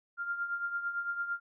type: tone with tremolo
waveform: sine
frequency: 1396.9 Hz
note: F6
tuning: in tune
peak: -29 dBFS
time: 0.17-1.4 s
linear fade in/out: 50 ms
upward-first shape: triangle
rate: 8.9 Hz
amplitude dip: 70%
effects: none